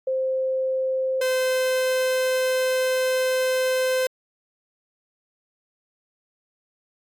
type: tone pair in turn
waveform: sine / 45% pulse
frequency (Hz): 523.3 / 515.5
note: C5 / C5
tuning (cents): 0 / -26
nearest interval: unison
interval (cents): 26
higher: first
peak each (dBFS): -21 / -20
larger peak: second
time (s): 0.07-1.21 / 1.21-4.07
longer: second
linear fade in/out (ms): 5
effects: AAC 64 kbps